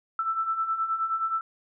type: beating tone pair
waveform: sine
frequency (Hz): 1318.5 / 1328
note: E6 / E6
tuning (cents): 0 / +12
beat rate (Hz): 9.5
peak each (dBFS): -32 / -26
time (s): 0.19-1.41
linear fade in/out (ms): 2
effects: none